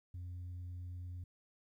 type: tone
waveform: sine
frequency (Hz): 89.1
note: F2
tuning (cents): +35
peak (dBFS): -40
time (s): 0.14-1.24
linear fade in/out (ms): 5
effects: tanh soft clip ceiling -41 dBFS + 13-bit